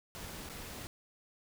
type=noise with dropouts; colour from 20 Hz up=pink; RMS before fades=-45 dBFS; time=0.15-0.87 s; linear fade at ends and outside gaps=0 ms; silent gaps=0.49-0.497 s; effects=none